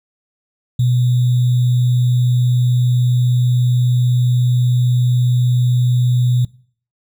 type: tone with sample-and-hold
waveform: sine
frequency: 123.47 Hz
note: B2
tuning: in tune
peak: -11 dBFS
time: 0.79-6.45 s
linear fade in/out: 5 ms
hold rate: 3675 Hz
effects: noise-tail reverb RT60 0.5 s tail -22 dB re dry